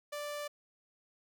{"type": "tone", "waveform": "sawtooth", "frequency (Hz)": 587.3, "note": "D5", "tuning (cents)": 0, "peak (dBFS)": -34, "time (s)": [0.12, 0.48], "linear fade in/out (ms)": 10, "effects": []}